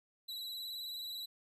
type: tone with vibrato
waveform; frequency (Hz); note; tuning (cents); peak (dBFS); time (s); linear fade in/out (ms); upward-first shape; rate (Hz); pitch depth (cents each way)
45% pulse; 3951; B7; 0; -40; 0.28-1.26; 10; sine; 19; 43
effects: resampled to 32000 Hz